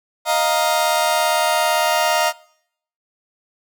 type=chord; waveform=sawtooth; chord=Eb suspended second; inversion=none; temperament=just; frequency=622.3 / 700 / 933.4 Hz; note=Eb5 / F5 / Bb5; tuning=0 / +4 / +2 cents; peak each=-16 dBFS; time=0.25-2.33 s; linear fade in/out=50 ms; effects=noise-tail reverb RT60 0.7 s tail -23 dB re dry